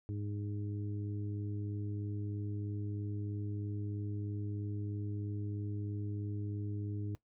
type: harmonic tone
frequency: 103.1 Hz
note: G#2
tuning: 12 cents flat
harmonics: 1 / 2 / 3 / 4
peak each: -37 / -49 / -44 / -52 dBFS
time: 0.09-7.15 s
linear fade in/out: 0 ms
effects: noise-tail reverb RT60 0.1 s tail -17 dB re dry